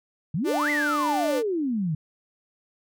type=exponential two-way sweep; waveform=sine; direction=up then down; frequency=136.4 to 2111 to 146.9 Hz; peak=-23 dBFS; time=0.34-1.95 s; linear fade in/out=5 ms; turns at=0.7 s
type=tone; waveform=sawtooth; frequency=295.2 Hz; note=D4; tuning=9 cents sharp; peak=-22 dBFS; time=0.44-1.43 s; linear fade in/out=50 ms
effects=none